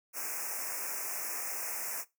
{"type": "band-stop noise", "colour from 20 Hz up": "white", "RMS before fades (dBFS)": -37, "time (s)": [0.13, 2.05], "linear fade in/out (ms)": 50, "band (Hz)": [2600, 5200], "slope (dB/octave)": 96, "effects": ["noise-tail reverb RT60 0.2 s tail -18 dB re dry", "high-pass 400 Hz 12 dB/octave"]}